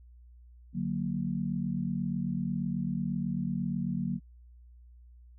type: chord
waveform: sine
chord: D augmented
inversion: none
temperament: equal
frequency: 146.83 / 185 / 233.1 Hz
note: D3 / F#3 / A#3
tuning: 0 / 0 / 0 cents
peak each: -35 / -32 / -34 dBFS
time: 0.73-4.2 s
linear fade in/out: 50 ms
effects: added 60 Hz sine -51 dBFS peak until 5.38 s